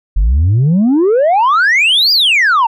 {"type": "exponential two-way sweep", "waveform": "sine", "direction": "up then down", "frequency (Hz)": [43.65, 4978, 872], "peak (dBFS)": -5, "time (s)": [0.16, 2.67], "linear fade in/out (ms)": 10, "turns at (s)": 2.12, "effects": ["tanh soft clip ceiling -6 dBFS"]}